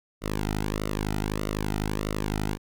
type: tone with flanger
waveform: sawtooth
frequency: 51.91 Hz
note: G#1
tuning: in tune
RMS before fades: -29 dBFS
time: 0.21-2.58 s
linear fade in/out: 50 ms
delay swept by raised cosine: 1.2 to 1.82 ms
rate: 1.6 Hz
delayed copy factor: -0.85
effects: none